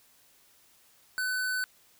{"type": "tone", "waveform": "square", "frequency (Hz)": 1506, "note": "F#6", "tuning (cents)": 30, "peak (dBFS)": -29, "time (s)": [1.18, 1.64], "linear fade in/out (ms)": 0, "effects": ["white hiss -62 dBFS RMS until 1.99 s"]}